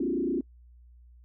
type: tone with frequency modulation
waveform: sine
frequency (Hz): 308.7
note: D#4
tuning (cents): -14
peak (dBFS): -25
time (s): 0-0.41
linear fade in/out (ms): 5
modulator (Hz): 29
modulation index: 2.3
effects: noise-tail reverb RT60 0.1 s tail -24 dB re dry + added 60 Hz sine -51 dBFS peak until 1.24 s